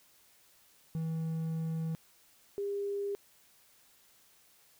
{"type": "tone pair in turn", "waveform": ["triangle", "sine"], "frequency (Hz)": [161.7, 402.3], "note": ["E3", "G4"], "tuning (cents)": [-33, 45], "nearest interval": "octave + major third", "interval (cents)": 1578, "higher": "second", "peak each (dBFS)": [-30, -32], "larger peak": "first", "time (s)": [[0.95, 1.95], [2.58, 3.15]], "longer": "first", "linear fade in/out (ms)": 0, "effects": ["white hiss -64 dBFS RMS until 4.79 s"]}